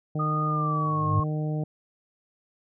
harmonic tone, 153 Hz, D#3, 29 cents flat, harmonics 1 / 2 / 3 / 4 / 5, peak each -26 / -35 / -38 / -39 / -43 dBFS, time 0.15-1.64 s, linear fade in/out 5 ms
sine tone with pitch glide, 1230 to 1083.2 Hz, D#6 to C#6, -20 to -40 cents, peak -26 dBFS, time 0.19-1.24 s, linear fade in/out 10 ms, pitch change -220 cents, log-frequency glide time 0.46-1.05 s
sine tone with exponential growth, 103.83 Hz, G#2, in tune, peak -18 dBFS, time 0.79-1.2 s, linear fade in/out 5 ms, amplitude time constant 87 ms
effects none

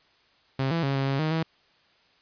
sawtooth tone with pitch steps, 134 / 166.8 / 137.6 / 135.9 / 136.8 / 156.3 / 161.8 Hz, C3 / E3 / C#3 / C#3 / C#3 / D#3 / E3, +42 / +21 / -12 / -34 / -23 / +8 / -32 cents, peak -20 dBFS, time 0.59-1.43 s, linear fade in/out 5 ms, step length 120 ms, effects white hiss -62 dBFS RMS until 2.21 s + resampled to 11025 Hz

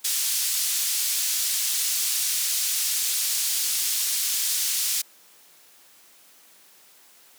pink band-pass noise, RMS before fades -25 dBFS, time 0.04-5.02 s, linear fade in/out 10 ms, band 5000 to 16000 Hz, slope 12 dB/octave, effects white hiss -54 dBFS RMS until 7.38 s + high-pass 200 Hz 12 dB/octave

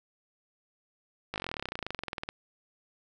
slowing click train, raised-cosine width 0.3 ms, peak -18 dBFS, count 29, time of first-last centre 1.34-2.289 s, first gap 19 ms, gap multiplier 1.04, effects none

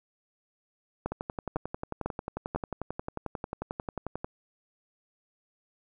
two click trains, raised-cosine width 1 ms, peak -16 / -19 dBFS, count 4 / 36, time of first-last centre 1.06-2.56 / 1.12-4.245 s, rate 2 / 11.2 Hz, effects none

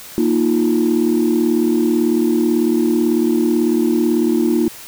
sine chord, Bb suspended fourth, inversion none, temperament equal, 233.1 / 311.1 / 349.2 Hz, Bb3 / Eb4 / F4, 0 / 0 / 0 cents, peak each -16 dBFS, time 0.18-4.68 s, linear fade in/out 0 ms, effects tanh soft clip ceiling -7 dBFS + white hiss -36 dBFS RMS until 4.87 s

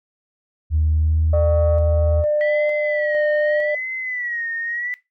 sine tone with pitch glide, 77.78 to 79.23 Hz, D#2 to D#2, 0 to +32 cents, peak -14 dBFS, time 0.7-2.25 s, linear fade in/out 50 ms, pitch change +32 cents, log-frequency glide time 0.95-1.22 s
sine tone with tremolo, 599 Hz, D5, 34 cents sharp, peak -15 dBFS, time 1.33-3.75 s, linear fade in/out 5 ms, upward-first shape square, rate 1.1 Hz, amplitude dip 30%
sine tone with vibrato, 1944 Hz, B6, 28 cents flat, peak -23 dBFS, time 2.41-4.94 s, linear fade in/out 0 ms, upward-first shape sine, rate 0.82 Hz, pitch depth 96 cents each way
effects noise-tail reverb RT60 0.2 s tail -17 dB re dry + tanh soft clip ceiling -10 dBFS

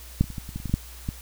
clicks, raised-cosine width 5 ms, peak -6 / -23 / -25 / -19 / -25 / -18 / -27 / -18 / -19 / -8 / -15 dBFS, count 11, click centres 0.21 / 0.241 / 0.303 / 0.382 / 0.491 / 0.56 / 0.601 / 0.657 / 0.696 / 0.74 / 1.089 s, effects added 60 Hz sine -42 dBFS peak until 1.21 s + white hiss -46 dBFS RMS until 1.21 s

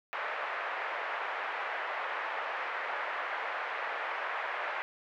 white band-pass noise, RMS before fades -36 dBFS, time 0.13-4.82 s, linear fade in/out 0 ms, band 540 to 2000 Hz, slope 24 dB/octave, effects none

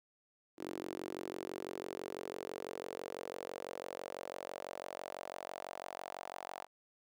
sawtooth tone with high-pass filter sweep, 46.01 Hz, F#1, 9 cents flat, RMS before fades -45 dBFS, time 0.57-6.67 s, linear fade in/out 50 ms, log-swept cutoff 330 to 750 Hz, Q 3.5, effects none

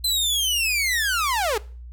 sawtooth linear sweep, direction down, 4100 to 392 Hz, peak -17 dBFS, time 0.04-1.58 s, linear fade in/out 5 ms, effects noise-tail reverb RT60 0.4 s tail -21 dB re dry + added 60 Hz sine -36 dBFS peak until 1.92 s

